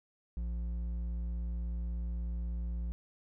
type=tone with hard clipping; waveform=sine; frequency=58.2 Hz; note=A#1; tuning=2 cents flat; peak=-35 dBFS; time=0.37-2.92 s; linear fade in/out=0 ms; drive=6 dB; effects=none